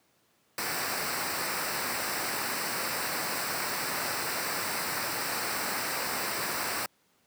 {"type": "noise with comb filter", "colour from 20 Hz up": "pink", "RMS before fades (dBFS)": -32, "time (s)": [0.58, 6.86], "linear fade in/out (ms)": 2, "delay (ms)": 0.3, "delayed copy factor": -0.65, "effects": ["pink hiss -68 dBFS RMS until 7.26 s", "high-pass 150 Hz 12 dB/octave"]}